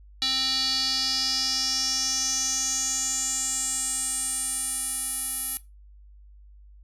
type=tone with band-pass filter sweep; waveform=square; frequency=263 Hz; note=C4; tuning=9 cents sharp; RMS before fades=-27 dBFS; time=0.22-5.57 s; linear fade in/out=0 ms; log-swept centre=4100 to 11000 Hz; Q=6.5; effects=noise-tail reverb RT60 0.2 s tail -17 dB re dry + added 50 Hz sine -47 dBFS peak until 6.83 s